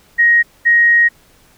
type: tone pair in turn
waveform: sine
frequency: 1880 / 1880 Hz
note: A#6 / A#6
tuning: +14 / +14 cents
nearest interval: unison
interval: 0 cents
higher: neither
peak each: -7 dBFS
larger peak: neither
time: 0.18-0.43 / 0.65-1.09 s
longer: second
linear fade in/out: 20 ms
effects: pink hiss -50 dBFS RMS until 1.57 s